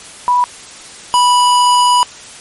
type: tone pair in turn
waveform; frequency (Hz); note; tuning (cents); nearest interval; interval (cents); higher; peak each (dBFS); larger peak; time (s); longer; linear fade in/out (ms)
sine / square; 983 / 983; B5 / B5; -8 / -8; unison; 0; neither; -8; neither; 0.28-0.44 / 1.14-2.03; second; 0
effects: white hiss -34 dBFS RMS until 2.4 s + MP3 48 kbps